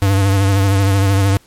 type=tone with vibrato; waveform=square; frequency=98 Hz; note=G2; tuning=in tune; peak=-11 dBFS; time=0.02-1.37 s; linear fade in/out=0 ms; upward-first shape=triangle; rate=13 Hz; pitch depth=51 cents each way; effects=pink hiss -50 dBFS RMS until 1.46 s + MP3 64 kbps